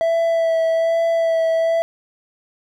triangle tone with vibrato, 659.3 Hz, E5, in tune, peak -13 dBFS, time 0.01-1.82 s, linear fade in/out 0 ms, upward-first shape sine, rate 1.2 Hz, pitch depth 17 cents each way, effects none

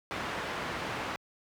white low-pass noise, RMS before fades -36 dBFS, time 0.11-1.16 s, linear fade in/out 0 ms, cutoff 1800 Hz, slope 12 dB/octave, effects high-pass 60 Hz 12 dB/octave

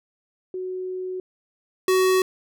sine / square tone pair in turn, 370 / 373.9 Hz, F#4 / F#4, 0 / +18 cents, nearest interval unison, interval 18 cents, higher second, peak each -27 / -17 dBFS, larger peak second, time 0.54-1.2 / 1.88-2.22 s, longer first, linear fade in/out 2 ms, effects none

